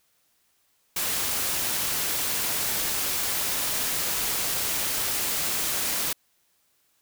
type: noise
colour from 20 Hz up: white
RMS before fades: -27 dBFS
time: 0.96-6.13 s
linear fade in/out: 5 ms
effects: white hiss -68 dBFS RMS until 7.01 s